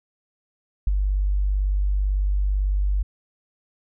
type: tone with ADSR envelope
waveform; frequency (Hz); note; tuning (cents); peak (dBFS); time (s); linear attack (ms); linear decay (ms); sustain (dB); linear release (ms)
sine; 49; G1; 0; -13; 0.87-3.03; 4; 18; -5; 10
effects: tanh soft clip ceiling -11 dBFS